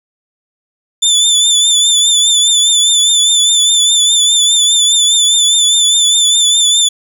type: tone with vibrato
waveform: 25% pulse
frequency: 3520 Hz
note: A7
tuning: in tune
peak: -3 dBFS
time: 1.02-6.89 s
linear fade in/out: 10 ms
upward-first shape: triangle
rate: 4.9 Hz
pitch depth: 54 cents each way
effects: none